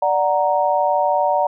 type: chord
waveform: sine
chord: D augmented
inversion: none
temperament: equal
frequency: 587.3 / 740 / 932.3 Hz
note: D5 / F#5 / A#5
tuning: 0 / 0 / 0 cents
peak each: -19 dBFS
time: 0.02-1.47 s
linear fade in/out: 5 ms
effects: none